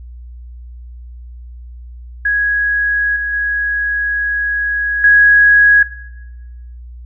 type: tone with level steps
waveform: sine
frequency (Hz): 1661.2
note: G#6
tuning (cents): 0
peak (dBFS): -11 / -15 / -13 / -4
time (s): 2.25-5.83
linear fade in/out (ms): 5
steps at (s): 3.16 / 3.33 / 5.04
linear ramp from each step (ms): 2
effects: noise-tail reverb RT60 1.0 s tail -17 dB re dry + added 60 Hz sine -30 dBFS peak until 7.05 s